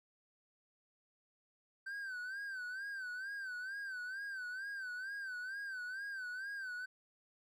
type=tone with vibrato; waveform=triangle; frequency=1548 Hz; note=G6; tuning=22 cents flat; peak=-39 dBFS; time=1.86-6.86 s; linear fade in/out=10 ms; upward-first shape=sine; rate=2.2 Hz; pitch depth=100 cents each way; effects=none